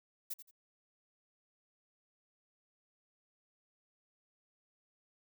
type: noise with echo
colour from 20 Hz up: violet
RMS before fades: -39 dBFS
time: 0.3-0.34 s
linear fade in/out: 10 ms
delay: 86 ms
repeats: 2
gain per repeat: -12 dB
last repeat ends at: 0.512 s
effects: none